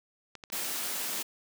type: clicks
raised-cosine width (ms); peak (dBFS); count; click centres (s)
0.2; -26; 6; 0.353 / 0.438 / 0.501 / 0.654 / 0.854 / 0.998
type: high-pass noise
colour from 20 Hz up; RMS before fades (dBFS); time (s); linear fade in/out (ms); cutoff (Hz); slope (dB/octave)
white; -34; 0.52-1.23; 10; 160; 48
effects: none